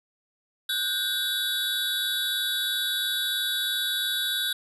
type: tone cluster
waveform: square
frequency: 1474 / 1577 / 3467 / 3833 Hz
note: F#6 / G6 / A7 / A#7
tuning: -7 / +10 / -26 / +47 cents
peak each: -36 / -35 / -30 / -29 dBFS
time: 0.69-4.53 s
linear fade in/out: 5 ms
effects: resampled to 32000 Hz + 10-bit